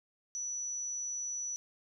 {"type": "tone", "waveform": "sine", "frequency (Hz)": 5920, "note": "F#8", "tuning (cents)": 0, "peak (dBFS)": -35, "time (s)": [0.35, 1.56], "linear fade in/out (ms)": 0, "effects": []}